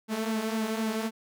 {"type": "tone with flanger", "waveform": "sawtooth", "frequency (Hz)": 220.7, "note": "A3", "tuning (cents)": 5, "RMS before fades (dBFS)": -30, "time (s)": [0.08, 1.11], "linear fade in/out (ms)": 50, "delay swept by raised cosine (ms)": [1.6, 5.7], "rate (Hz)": 3.9, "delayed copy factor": -0.55, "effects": []}